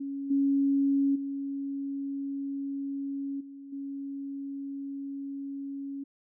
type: tone with level steps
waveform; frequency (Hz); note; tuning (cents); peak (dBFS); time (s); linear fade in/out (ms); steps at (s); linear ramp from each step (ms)
sine; 277.2; C#4; 0; -32 / -22 / -31 / -42 / -34; 0-6.04; 10; 0.3 / 1.15 / 3.4 / 3.72; 10
effects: none